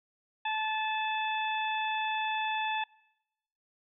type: harmonic tone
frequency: 870 Hz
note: A5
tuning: 20 cents flat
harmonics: 1 / 2 / 3 / 4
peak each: -31 / -37 / -36 / -40 dBFS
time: 0.45-2.84 s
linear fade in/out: 5 ms
effects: noise-tail reverb RT60 0.9 s tail -23 dB re dry